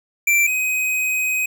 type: tone pair in turn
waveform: square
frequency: 2349 / 2516 Hz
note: D7 / D#7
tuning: 0 / +19 cents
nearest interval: minor second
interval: 119 cents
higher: second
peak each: -14 / -19 dBFS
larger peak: first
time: 0.27-0.47 / 0.47-1.46 s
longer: second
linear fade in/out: 5 ms
effects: none